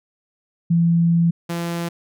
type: tone pair in turn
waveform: sine / sawtooth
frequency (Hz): 168.8 / 170.27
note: E3 / F3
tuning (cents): +41 / -44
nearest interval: unison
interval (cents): 15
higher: second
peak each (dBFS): -13 / -19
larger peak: first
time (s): 0.7-1.31 / 1.49-1.89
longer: first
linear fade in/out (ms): 10
effects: none